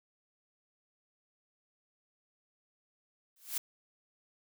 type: noise with exponential growth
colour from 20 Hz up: blue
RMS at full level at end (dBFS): -30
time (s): 3.36-3.58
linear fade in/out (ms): 5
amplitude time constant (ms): 46
effects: none